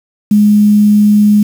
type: tone with quantisation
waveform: sine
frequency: 208.5 Hz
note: G#3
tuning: 7 cents sharp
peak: -4 dBFS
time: 0.31-1.43 s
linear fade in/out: 5 ms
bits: 5
effects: none